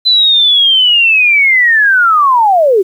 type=linear sweep; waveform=sine; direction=down; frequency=4043 to 355.7 Hz; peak=-5 dBFS; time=0.05-2.83 s; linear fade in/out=20 ms; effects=7-bit